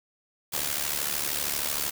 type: noise with amplitude modulation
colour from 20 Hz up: white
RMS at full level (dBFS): -26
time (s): 0.52-1.91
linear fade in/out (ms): 20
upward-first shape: sine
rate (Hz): 73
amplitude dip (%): 75
effects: none